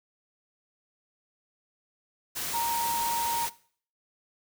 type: tone in noise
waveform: sine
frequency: 933 Hz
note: A#5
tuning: 1 cent sharp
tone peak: -27 dBFS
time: 2.53-3.47 s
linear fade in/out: 20 ms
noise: white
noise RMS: -33 dBFS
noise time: 2.35-3.5 s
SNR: +3 dB
effects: noise-tail reverb RT60 0.5 s tail -19 dB re dry